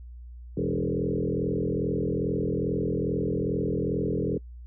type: tone with frequency modulation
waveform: sine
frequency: 293.7 Hz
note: D4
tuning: in tune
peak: -24 dBFS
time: 0.57-4.38 s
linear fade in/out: 5 ms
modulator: 42.4 Hz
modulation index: 4.3
effects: noise-tail reverb RT60 0.1 s tail -26 dB re dry + added 60 Hz sine -40 dBFS peak until 4.66 s